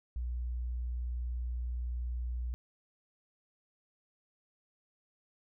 sine tone, 60.6 Hz, B1, 32 cents flat, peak -33 dBFS, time 0.16-2.54 s, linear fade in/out 0 ms, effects none

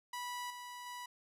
sawtooth tone with level steps, 981 Hz, B5, 12 cents flat, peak -36 / -42 / -40 dBFS, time 0.13-1.06 s, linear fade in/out 5 ms, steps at 0.5 / 0.86 s, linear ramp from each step 5 ms, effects resampled to 32000 Hz

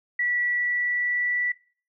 sine tone with pitch glide, 1949 to 1961.4 Hz, B6 to B6, -23 to -12 cents, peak -22 dBFS, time 0.19-1.52 s, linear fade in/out 5 ms, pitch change +11 cents, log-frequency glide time 0.4-1.4 s, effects noise-tail reverb RT60 0.4 s tail -18 dB re dry

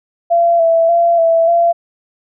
sine tone with vibrato, 672 Hz, E5, 33 cents sharp, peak -8 dBFS, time 0.3-1.73 s, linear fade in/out 20 ms, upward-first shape square, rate 1.7 Hz, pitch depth 27 cents each way, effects none

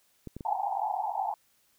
clicks, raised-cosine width 3 ms, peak -26 dBFS, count 3, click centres 0.273 / 0.366 / 0.408 s
white band-pass noise, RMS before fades -31 dBFS, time 0.45-1.34 s, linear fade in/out 2 ms, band 730 to 890 Hz, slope 96 dB/octave
effects white hiss -68 dBFS RMS until 1.78 s

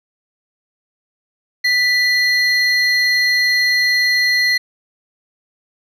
triangle tone pair together, 1975.5 / 4203 Hz, B6 / C8, 0 / +7 cents, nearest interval octave + minor second, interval 1307 cents, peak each -12 / -17 dBFS, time 1.64-4.58 s, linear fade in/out 10 ms, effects none

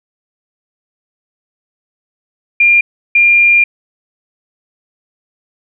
sine tone bursts at uneven times, 2400 Hz, D7, 37 cents sharp, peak -5 dBFS, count 2, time 2.6-2.81 / 3.15-3.64 s, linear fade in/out 5 ms, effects none

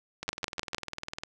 two click trains, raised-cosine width 0.2 ms, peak -18 / -10 dBFS, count 21 / 4, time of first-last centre 0.23-1.235 / 0.29-0.747 s, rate 19.9 / 6.57 Hz, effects none

